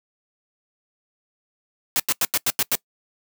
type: noise bursts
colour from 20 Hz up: white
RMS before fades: -20 dBFS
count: 7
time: 1.96-2.753 s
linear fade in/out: 0 ms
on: 37 ms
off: 89 ms
effects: noise-tail reverb RT60 0.1 s tail -23 dB re dry + high-pass 100 Hz 12 dB/octave